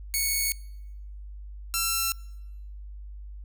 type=tone pair in turn; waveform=5% pulse; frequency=2217 / 1350.1 Hz; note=C#7 / E6; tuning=0 / +41 cents; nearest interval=major sixth; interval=859 cents; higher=first; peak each=-14 / -13 dBFS; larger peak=second; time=0.14-0.52 / 1.74-2.12 s; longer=neither; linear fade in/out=0 ms; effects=noise-tail reverb RT60 1.0 s tail -25 dB re dry + added 50 Hz sine -38 dBFS peak until 3.44 s